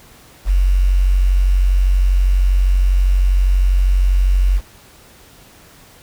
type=tone with quantisation; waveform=sine; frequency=46.25 Hz; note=F#1; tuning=in tune; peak=-10 dBFS; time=0.45-4.61 s; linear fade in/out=50 ms; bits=6; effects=pink hiss -45 dBFS RMS until 6.02 s